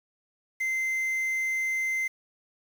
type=tone with quantisation; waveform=triangle; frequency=2075 Hz; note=C7; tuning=15 cents flat; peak=-24 dBFS; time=0.6-2.08 s; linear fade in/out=10 ms; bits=8; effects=none